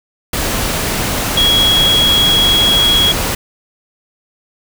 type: tone in noise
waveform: sine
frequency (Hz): 3319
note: G#7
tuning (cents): -2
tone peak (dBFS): -9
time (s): 1.37-3.12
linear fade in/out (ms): 5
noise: pink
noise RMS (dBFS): -17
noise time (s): 0.33-3.35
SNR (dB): +5
effects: none